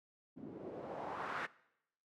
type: noise with low-pass filter sweep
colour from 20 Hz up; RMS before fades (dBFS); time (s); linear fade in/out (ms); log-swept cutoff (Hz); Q
white; -44; 0.36-1.47; 20; 250 to 1700; 2.2
effects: noise-tail reverb RT60 0.8 s tail -21 dB re dry + high-pass 150 Hz 12 dB/octave